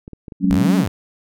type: clicks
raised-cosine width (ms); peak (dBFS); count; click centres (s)
3; -21; 7; 0.079 / 0.133 / 0.282 / 0.322 / 0.445 / 0.54 / 0.584
type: chord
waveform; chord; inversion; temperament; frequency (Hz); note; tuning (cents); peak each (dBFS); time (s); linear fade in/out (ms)
sine; F# suspended second; none; just; 185 / 208.1 / 277.5; F#3 / G#3 / C#4; 0 / +4 / +2; -16 / -20 / -18; 0.4-0.86; 50
type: linear two-way sweep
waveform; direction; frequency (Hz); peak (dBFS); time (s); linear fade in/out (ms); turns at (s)
sawtooth; up then down; 44.17 to 220 to 74.4; -16; 0.5-0.88; 0; 0.76
effects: none